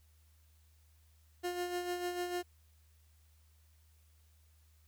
30% pulse tone with tremolo, 354.9 Hz, F4, 28 cents sharp, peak -31 dBFS, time 1.43-2.43 s, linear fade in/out 20 ms, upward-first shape sine, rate 6.7 Hz, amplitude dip 50%, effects added 77 Hz sine -63 dBFS peak until 4.87 s + white hiss -73 dBFS RMS until 4.87 s

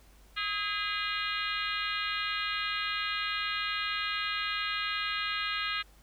harmonic tone with a mistuned harmonic, 408.7 Hz, G#4, 28 cents flat, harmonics 3 / 4 / 5 / 6 / 7 / 8 / 9 / 10, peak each -36 / -37 / -38 / -39 / -39 / -40 / -41 / -41 dBFS, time 0.36-5.83 s, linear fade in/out 20 ms, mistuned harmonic 3, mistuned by +56 cents, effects added 50 Hz sine -56 dBFS peak until 6.02 s + pink hiss -62 dBFS RMS until 6.02 s

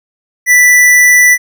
square tone, 1975.5 Hz, B6, in tune, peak -4 dBFS, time 0.46-1.38 s, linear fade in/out 50 ms, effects none

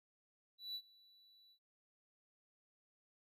triangle tone with ADSR envelope, 3951 Hz, B7, in tune, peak -39 dBFS, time 0.58-1.59 s, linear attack 170 ms, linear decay 63 ms, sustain -24 dB, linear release 77 ms, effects none

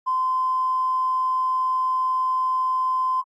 triangle tone with tanh clipping, 1031 Hz, C6, 26 cents flat, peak -19 dBFS, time 0.06-3.22 s, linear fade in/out 20 ms, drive 2 dB, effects AAC 48 kbps

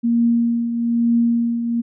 sine tone with tremolo, 234.3 Hz, A#3, 9 cents sharp, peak -12 dBFS, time 0.03-1.82 s, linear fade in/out 20 ms, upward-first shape triangle, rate 1.1 Hz, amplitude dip 60%, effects none

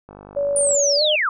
click train, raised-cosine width 1 ms, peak -25 dBFS, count 34, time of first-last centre 0.09-0.75 s, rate 50 Hz
sine tone with pitch glide, 569 to 609.8 Hz, C#5 to D#5, +45 to -35 cents, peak -18 dBFS, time 0.36-1.16 s, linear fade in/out 10 ms, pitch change +120 cents, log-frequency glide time 0.96-1.02 s
sine linear sweep, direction down, 9490 to 1108.7 Hz, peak -17 dBFS, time 0.56-1.29 s, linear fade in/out 2 ms
effects none

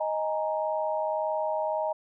sine chord, D# suspended fourth, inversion none, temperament equal with one note detuned, 624.4 / 830.6 / 932.3 Hz, D#5 / G#5 / A#5, +6 / 0 / 0 cents, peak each -28 / -33 / -32 dBFS, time 0-1.93 s, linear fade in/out 10 ms, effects none

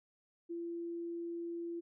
sine tone, 340 Hz, F4, 46 cents flat, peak -38 dBFS, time 0.49-1.81 s, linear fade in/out 20 ms, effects none

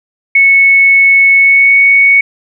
sine tone with pitch glide, 2206 to 2224 Hz, C#7 to C#7, -9 to +5 cents, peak -3 dBFS, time 0.35-2.21 s, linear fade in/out 5 ms, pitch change +14 cents, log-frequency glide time 1.37-1.76 s, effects none

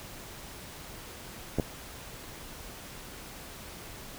clicks, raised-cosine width 2 ms, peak -15 / -13 dBFS, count 2, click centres 1.586 / 1.598 s, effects pink hiss -45 dBFS RMS until 4.18 s

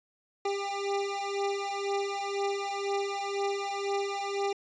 25% pulse beating tone pair, 397.9 / 399.9 Hz, G4 / G4, +26 / +35 cents, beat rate 2 Hz, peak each -29 dBFS, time 0.45-4.53 s, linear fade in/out 5 ms, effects resampled to 16000 Hz

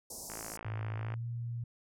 white band-stop noise, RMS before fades -41 dBFS, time 0.1-0.57 s, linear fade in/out 5 ms, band 910 to 5100 Hz, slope 48 dB/octave
click train, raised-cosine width 0.5 ms, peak -28 dBFS, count 47, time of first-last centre 0.3-1.139 s, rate 54.8 Hz
sine tone with pitch glide, 107.6 to 118.02 Hz, A2 to A#2, -38 to +22 cents, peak -35 dBFS, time 0.65-1.64 s, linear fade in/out 5 ms, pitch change +160 cents, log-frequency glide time 0.93-1.26 s
effects low-pass 11000 Hz 12 dB/octave

